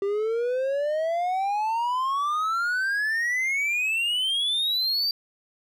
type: exponential sweep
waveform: triangle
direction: up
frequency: 392 to 4699 Hz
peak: -21 dBFS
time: 0.02-5.11 s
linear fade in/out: 2 ms
effects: none